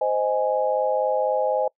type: chord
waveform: sine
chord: Ab major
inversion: first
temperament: just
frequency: 519.1 / 623 / 830.6 Hz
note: C5 / Eb5 / Ab5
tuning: -14 / +2 / 0 cents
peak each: -23 / -24 / -25 dBFS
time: 0.01-1.68 s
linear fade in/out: 5 ms
effects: noise-tail reverb RT60 0.1 s tail -25 dB re dry